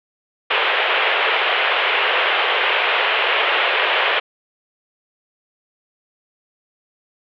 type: band-pass noise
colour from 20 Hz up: white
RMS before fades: -18 dBFS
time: 0.5-4.2 s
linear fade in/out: 10 ms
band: 400 to 3200 Hz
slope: 48 dB/octave
effects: none